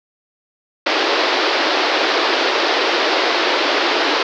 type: band-pass noise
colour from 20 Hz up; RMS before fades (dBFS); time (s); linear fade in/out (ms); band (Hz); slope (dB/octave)
pink; -17; 0.86-4.23; 5; 310 to 5000; 48
effects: none